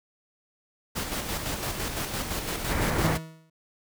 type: noise with tremolo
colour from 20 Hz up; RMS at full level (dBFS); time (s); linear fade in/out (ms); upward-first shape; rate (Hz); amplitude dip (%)
pink; -30; 0.95-3.18; 20; square; 5.9; 40
type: low-pass noise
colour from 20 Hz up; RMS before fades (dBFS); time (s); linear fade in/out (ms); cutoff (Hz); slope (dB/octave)
pink; -27; 2.67-3.19; 50; 2300; 48
type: tone with exponential decay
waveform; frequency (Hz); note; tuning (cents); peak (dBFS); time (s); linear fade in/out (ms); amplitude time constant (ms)
40% pulse; 160.5; E3; -46; -21; 3.04-3.5; 5; 99
effects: none